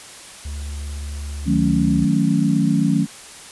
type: tone with vibrato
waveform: triangle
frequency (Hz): 72.3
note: D2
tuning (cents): -27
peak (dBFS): -24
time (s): 0.45-2.05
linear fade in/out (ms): 5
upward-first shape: triangle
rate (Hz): 18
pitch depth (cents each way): 12
type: chord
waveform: sine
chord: D# half-diminished seventh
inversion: none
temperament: equal with one note detuned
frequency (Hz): 157.28 / 185 / 220 / 277.2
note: D#3 / F#3 / A3 / C#4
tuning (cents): +19 / 0 / 0 / 0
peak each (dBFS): -20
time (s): 1.45-3.07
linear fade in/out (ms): 50
effects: white hiss -39 dBFS RMS until 3.51 s + resampled to 24000 Hz